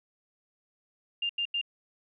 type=tone bursts; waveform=sine; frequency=2801 Hz; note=F7; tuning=4 cents sharp; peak=-27 dBFS; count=3; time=1.22-1.614 s; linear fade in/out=5 ms; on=74 ms; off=86 ms; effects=none